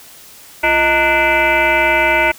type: tone with frequency modulation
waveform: sine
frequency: 1480 Hz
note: F#6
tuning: in tune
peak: -10 dBFS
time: 0.63-2.32 s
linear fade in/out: 10 ms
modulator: 284 Hz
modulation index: 3.7
effects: white hiss -40 dBFS RMS until 2.38 s